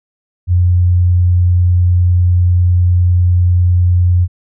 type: tone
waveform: sine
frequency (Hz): 89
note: F2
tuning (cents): +33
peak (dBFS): -7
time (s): 0.47-4.28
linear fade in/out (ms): 50
effects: none